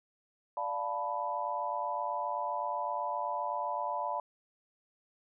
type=chord; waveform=sine; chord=B half-diminished seventh; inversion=first; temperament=equal; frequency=587.3 / 698.5 / 880 / 987.8 Hz; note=D5 / F5 / A5 / B5; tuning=0 / 0 / 0 / 0 cents; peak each=-39 / -39 / -37 / -35 dBFS; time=0.57-4.2 s; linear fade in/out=2 ms; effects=none